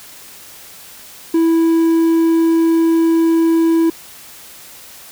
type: tone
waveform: triangle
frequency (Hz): 329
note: E4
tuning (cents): -3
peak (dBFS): -8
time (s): 1.34-3.9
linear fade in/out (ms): 5
effects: white hiss -38 dBFS RMS until 5.11 s